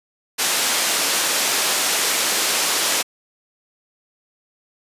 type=band-pass noise; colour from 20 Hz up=white; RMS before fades=-20 dBFS; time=0.38-3.03 s; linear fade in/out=20 ms; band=290 to 8700 Hz; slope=12 dB/octave; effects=resampled to 32000 Hz